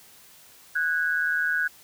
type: tone pair together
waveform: sine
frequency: 1480 / 1639.2 Hz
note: F#6 / G#6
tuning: 0 / -23 cents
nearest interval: major second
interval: 177 cents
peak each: -24 / -26 dBFS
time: 0.75-1.68 s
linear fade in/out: 10 ms
effects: white hiss -52 dBFS RMS until 1.83 s